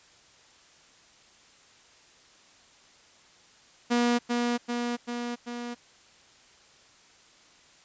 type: tone with echo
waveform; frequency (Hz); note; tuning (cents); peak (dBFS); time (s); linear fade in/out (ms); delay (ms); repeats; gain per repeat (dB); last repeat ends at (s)
sawtooth; 240; B3; -49; -18; 3.9-4.19; 20; 390; 4; -3; 5.75
effects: white hiss -57 dBFS RMS until 7.84 s + resampled to 16000 Hz